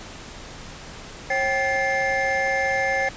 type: tone cluster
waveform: triangle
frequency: 541 / 778 / 1734 / 2107 Hz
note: C#5 / G5 / A6 / C7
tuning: -42 / -13 / -26 / +12 cents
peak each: -24 dBFS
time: 1.3-3.09 s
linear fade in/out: 5 ms
effects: pink hiss -39 dBFS RMS until 3.16 s + resampled to 16000 Hz